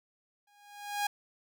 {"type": "tone with exponential growth", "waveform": "sawtooth", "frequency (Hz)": 820, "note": "G#5", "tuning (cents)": -22, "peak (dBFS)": -23, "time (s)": [0.47, 1.07], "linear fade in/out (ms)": 5, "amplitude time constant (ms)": 130, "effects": []}